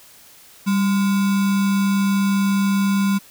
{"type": "tone with sample-and-hold", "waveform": "sine", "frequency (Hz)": 197, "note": "G3", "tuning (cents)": 9, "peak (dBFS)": -15, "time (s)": [0.66, 3.19], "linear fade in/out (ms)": 20, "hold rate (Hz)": 1225, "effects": ["white hiss -47 dBFS RMS until 3.3 s"]}